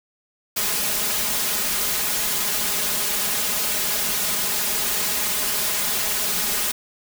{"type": "noise with comb filter", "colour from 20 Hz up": "white", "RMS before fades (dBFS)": -23, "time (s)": [0.56, 6.72], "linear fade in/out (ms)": 10, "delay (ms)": 4.8, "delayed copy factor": 0.9, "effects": []}